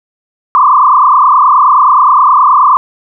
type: tone with frequency modulation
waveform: sine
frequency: 1100 Hz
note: C#6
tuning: 14 cents flat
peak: -3 dBFS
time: 0.55-2.77 s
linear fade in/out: 0 ms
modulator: 29.5 Hz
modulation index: 3.7
effects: none